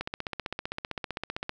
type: click train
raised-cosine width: 0.3 ms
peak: -16 dBFS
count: 24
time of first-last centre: 0.01-1.494 s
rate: 15.5 Hz
effects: none